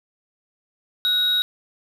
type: tone pair together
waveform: triangle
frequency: 1464 / 3806 Hz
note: F#6 / A#7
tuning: -19 / +35 cents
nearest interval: octave + perfect fourth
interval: 1654 cents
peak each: -28 / -16 dBFS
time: 1.05-1.42 s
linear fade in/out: 0 ms
effects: none